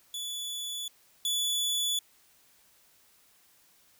sawtooth tone pair in turn, 3444 / 3444 Hz, A7 / A7, -38 / -38 cents, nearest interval unison, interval 0 cents, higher neither, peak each -31 / -24 dBFS, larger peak second, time 0.14-0.88 / 1.25-1.99 s, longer neither, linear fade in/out 2 ms, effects white hiss -63 dBFS RMS until 3.99 s

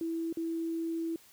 sine tone with dropouts, 329.6 Hz, E4, in tune, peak -31 dBFS, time 0.01-1.16 s, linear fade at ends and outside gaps 2 ms, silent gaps 0.327-0.371 s, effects white hiss -59 dBFS RMS until 1.32 s

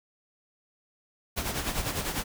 pink noise with tremolo, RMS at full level -29 dBFS, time 1.36-2.24 s, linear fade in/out 20 ms, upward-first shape sine, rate 10 Hz, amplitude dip 60%, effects none

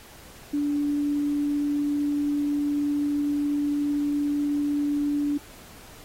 sine tone, 290.3 Hz, D4, 20 cents flat, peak -22 dBFS, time 0.53-5.38 s, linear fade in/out 10 ms, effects pink hiss -48 dBFS RMS until 6.04 s + AAC 48 kbps

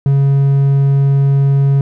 triangle tone, 138.59 Hz, C#3, in tune, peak -6 dBFS, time 0.06-1.81 s, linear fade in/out 2 ms, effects none

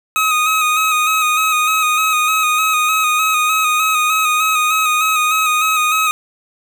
25% pulse tone with vibrato, 1257 Hz, D#6, 17 cents sharp, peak -9 dBFS, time 0.16-6.11 s, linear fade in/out 0 ms, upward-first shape square, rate 3.3 Hz, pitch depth 28 cents each way, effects none

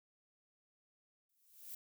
violet noise with exponential growth, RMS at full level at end -45 dBFS, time 1.29-1.75 s, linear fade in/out 5 ms, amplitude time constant 100 ms, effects none

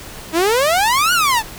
sawtooth exponential two-way sweep, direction up then down, 307.8 to 1484 to 844 Hz, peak -9 dBFS, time 0.32-1.43 s, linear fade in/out 50 ms, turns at 1.13 s, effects pink hiss -34 dBFS RMS until 1.58 s

